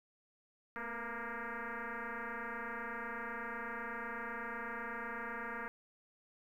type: tone with frequency modulation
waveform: sine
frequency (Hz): 220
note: A3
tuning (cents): 0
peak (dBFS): -39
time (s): 0.76-5.68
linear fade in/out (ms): 0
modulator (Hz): 234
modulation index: 7.7
effects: 12-bit